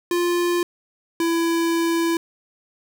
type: tone pair in turn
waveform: square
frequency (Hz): 349.2 / 333.9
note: F4 / E4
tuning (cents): 0 / +22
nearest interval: minor second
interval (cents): 78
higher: first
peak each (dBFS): -19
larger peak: neither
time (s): 0.11-0.63 / 1.2-2.17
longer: second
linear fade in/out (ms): 2
effects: none